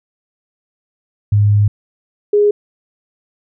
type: tone pair in turn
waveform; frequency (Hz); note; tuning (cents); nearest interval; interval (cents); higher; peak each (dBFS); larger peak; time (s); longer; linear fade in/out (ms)
sine; 103.4 / 413.6; G#2 / G#4; -7 / -7; 2 octaves; 2400; second; -8; neither; 1.32-1.68 / 2.33-2.51; first; 5
effects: none